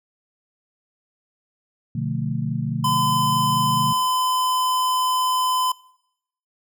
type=chord; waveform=sine; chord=B half-diminished seventh; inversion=none; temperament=just; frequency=123.47 / 148.16 / 177.8 / 222.2 Hz; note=B2 / D3 / F3 / A3; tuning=0 / +16 / +31 / +17 cents; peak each=-27 / -26 / -30 / -29 dBFS; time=1.95-3.93 s; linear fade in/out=5 ms
type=tone; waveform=square; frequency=1017 Hz; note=C6; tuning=50 cents flat; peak=-19 dBFS; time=2.84-5.72 s; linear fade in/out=5 ms
effects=noise-tail reverb RT60 0.8 s tail -23 dB re dry